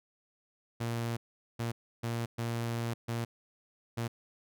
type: tone bursts at uneven times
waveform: sawtooth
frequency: 116.8 Hz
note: A#2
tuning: 4 cents sharp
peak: -28 dBFS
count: 6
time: 0.8-1.17 / 1.59-1.72 / 2.03-2.26 / 2.38-2.94 / 3.08-3.25 / 3.97-4.08 s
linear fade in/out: 10 ms
effects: none